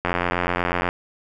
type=click train; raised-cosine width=0.5 ms; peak=-6 dBFS; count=75; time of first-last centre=0.05-0.889 s; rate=88.2 Hz; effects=none